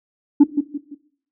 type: tone with echo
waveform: sine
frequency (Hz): 289.2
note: D4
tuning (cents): -27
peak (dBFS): -3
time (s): 0.4-0.44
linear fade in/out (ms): 10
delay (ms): 170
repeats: 3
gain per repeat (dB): -9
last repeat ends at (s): 0.95
effects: noise-tail reverb RT60 0.6 s tail -17 dB re dry + tanh soft clip ceiling -4 dBFS